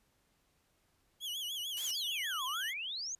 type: tone with vibrato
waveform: 40% pulse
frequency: 3136 Hz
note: G7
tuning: in tune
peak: -36 dBFS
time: 1.2-2.74 s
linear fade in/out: 50 ms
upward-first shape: sine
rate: 6.7 Hz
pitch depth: 140 cents each way
type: noise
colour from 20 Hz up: blue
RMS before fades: -41 dBFS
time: 1.77-1.91 s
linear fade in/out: 0 ms
type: exponential two-way sweep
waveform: sine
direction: down then up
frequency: 7040 to 987.8 to 6830 Hz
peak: -37 dBFS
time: 1.84-3.15 s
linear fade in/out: 2 ms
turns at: 2.45 s
effects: pink hiss -74 dBFS RMS until 3.19 s + resampled to 32000 Hz